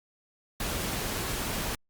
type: noise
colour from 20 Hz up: pink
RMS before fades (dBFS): -32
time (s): 0.6-1.75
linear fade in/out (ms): 2
effects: Opus 48 kbps